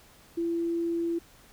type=tone; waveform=sine; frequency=337.2 Hz; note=E4; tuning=39 cents sharp; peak=-26 dBFS; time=0.37-1.19 s; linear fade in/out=10 ms; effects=pink hiss -56 dBFS RMS until 1.52 s